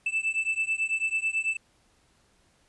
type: beating tone pair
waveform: triangle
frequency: 2637 / 2646.1 Hz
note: E7 / E7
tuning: 0 / +6 cents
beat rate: 9.1 Hz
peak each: -27 / -27 dBFS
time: 0.06-1.57 s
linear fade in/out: 5 ms
effects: pink hiss -65 dBFS RMS until 2.68 s + resampled to 24000 Hz